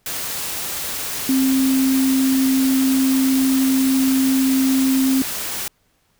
sine tone in noise, 264.8 Hz, C4, 21 cents sharp, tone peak -14 dBFS, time 1.29-5.22 s, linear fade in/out 2 ms, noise white, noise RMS -26 dBFS, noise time 0.06-5.68 s, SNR +9 dB, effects pink hiss -63 dBFS RMS until 6.19 s

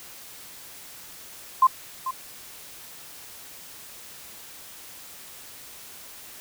sine tone with echo, 1046.5 Hz, C6, in tune, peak -12 dBFS, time 1.62-1.67 s, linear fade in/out 5 ms, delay 440 ms, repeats 1, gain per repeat -13 dB, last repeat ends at 2.11 s, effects white hiss -44 dBFS RMS until 6.4 s

